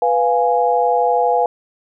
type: chord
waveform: sine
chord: F diminished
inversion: second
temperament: equal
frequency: 493.9 / 698.5 / 830.6 Hz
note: Cb5 / F5 / Ab5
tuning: 0 / 0 / 0 cents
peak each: -17 dBFS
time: 0.02-1.46 s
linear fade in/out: 2 ms
effects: none